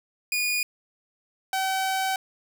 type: tone pair in turn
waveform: sawtooth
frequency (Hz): 2450 / 764.2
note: D#7 / G5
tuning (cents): -27 / -44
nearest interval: octave + minor sixth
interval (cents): 2017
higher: first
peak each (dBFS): -20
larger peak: neither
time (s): 0.32-0.63 / 1.53-2.16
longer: second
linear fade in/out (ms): 2
effects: none